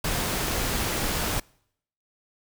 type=noise; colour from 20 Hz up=pink; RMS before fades=-27 dBFS; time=0.04-1.4 s; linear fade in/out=5 ms; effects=noise-tail reverb RT60 0.7 s tail -26 dB re dry